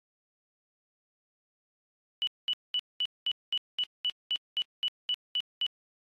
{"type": "tone bursts", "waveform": "sine", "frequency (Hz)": 2960, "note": "F#7", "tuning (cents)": 0, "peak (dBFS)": -26, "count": 14, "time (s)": [2.22, 5.664], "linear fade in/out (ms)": 0, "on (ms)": 51, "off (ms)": 210, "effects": ["AAC 32 kbps"]}